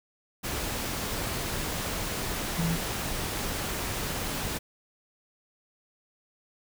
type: tone in noise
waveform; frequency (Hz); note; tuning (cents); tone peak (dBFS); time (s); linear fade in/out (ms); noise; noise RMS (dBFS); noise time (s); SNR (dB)
sine; 166.4; E3; +17; -26; 2.57-2.77; 20; pink; -32; 0.43-4.59; +3
effects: none